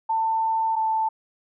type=tone pair in turn; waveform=sine; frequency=893 / 883.3 Hz; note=A5 / A5; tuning=+25 / +6 cents; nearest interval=unison; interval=19 cents; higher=first; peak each=-20 dBFS; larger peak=neither; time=0.09-0.76 / 0.76-1.09 s; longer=first; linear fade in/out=10 ms; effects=none